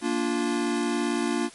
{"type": "chord", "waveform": "square", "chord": "Bb major", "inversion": "none", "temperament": "equal with one note detuned", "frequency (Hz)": [233.1, 290.8, 349.2], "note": ["Bb3", "D4", "F4"], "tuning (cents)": [0, -17, 0], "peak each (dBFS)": -29, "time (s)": [0.01, 1.5], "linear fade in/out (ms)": 50, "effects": ["white hiss -48 dBFS RMS until 1.54 s", "MP3 48 kbps"]}